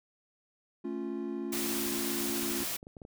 triangle chord, A augmented, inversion none, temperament equal, 220 / 277.2 / 349.2 Hz, A3 / C#4 / E#4, 0 / 0 / 0 cents, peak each -37 / -36 / -35 dBFS, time 0.84-2.64 s, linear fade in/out 10 ms
white noise, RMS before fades -35 dBFS, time 1.52-2.77 s, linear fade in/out 10 ms
clicks, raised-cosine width 2 ms, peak -34 dBFS, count 9, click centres 2.298 / 2.431 / 2.516 / 2.606 / 2.829 / 2.869 / 2.968 / 3.018 / 3.051 s
effects none

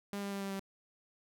sawtooth tone with pitch steps, 201.2 / 199.58 / 197.97 / 196.38 / 194.8 Hz, G3 / G3 / G3 / G3 / G3, +45 / +31 / +17 / +3 / -11 cents, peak -33 dBFS, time 0.13-0.595 s, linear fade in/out 0 ms, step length 93 ms, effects none

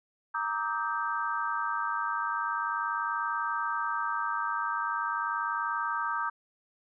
sine chord, Eb major seventh, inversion second, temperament equal with one note detuned, 932.3 / 1174.7 / 1275.1 / 1568 Hz, Bb5 / D6 / Eb6 / G6, 0 / 0 / +42 / 0 cents, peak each -34 dBFS, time 0.34-6.3 s, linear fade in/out 10 ms, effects none

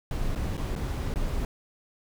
brown noise with dropouts, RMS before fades -29 dBFS, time 0.11-1.45 s, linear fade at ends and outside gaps 1 ms, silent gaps 0.351-0.358 / 0.57-0.577 / 0.753-0.761 / 1.14-1.158 s, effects none

